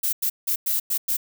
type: noise bursts at uneven times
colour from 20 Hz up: violet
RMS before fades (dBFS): -23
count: 6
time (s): 0.03-0.13 / 0.22-0.3 / 0.47-0.56 / 0.66-0.8 / 0.9-0.98 / 1.08-1.17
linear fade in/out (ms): 10
effects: none